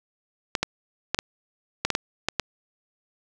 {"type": "clicks", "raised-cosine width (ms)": 0.2, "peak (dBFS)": -5, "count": 9, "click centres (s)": [0.552, 0.63, 1.146, 1.189, 1.85, 1.903, 1.951, 2.286, 2.397], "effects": []}